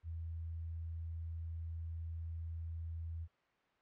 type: tone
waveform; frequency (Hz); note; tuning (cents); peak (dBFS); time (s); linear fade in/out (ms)
sine; 82.41; E2; 0; -40; 0.03-3.28; 50
effects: white hiss -73 dBFS RMS until 3.81 s + low-pass 2000 Hz 12 dB/octave